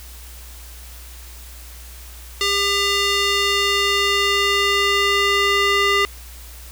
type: tone with band-pass filter sweep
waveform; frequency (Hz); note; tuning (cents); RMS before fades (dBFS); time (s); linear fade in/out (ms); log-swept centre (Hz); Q
square; 400.6; G4; +38; -18; 2.41-6.05; 0; 3800 to 2200; 1.1
effects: added 60 Hz sine -37 dBFS peak until 6.71 s + white hiss -42 dBFS RMS until 6.71 s